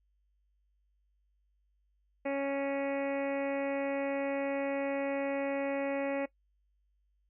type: harmonic tone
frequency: 277.2 Hz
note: C#4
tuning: in tune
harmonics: 1 / 2 / 3 / 4 / 5 / 6 / 7 / 8 / 9 / 10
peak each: -35 / -32 / -42 / -49 / -50 / -51 / -46 / -46 / -48 / -56 dBFS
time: 2.25-6.26 s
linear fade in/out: 10 ms
effects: noise-tail reverb RT60 0.1 s tail -19 dB re dry + added 50 Hz sine -70 dBFS peak until 7.29 s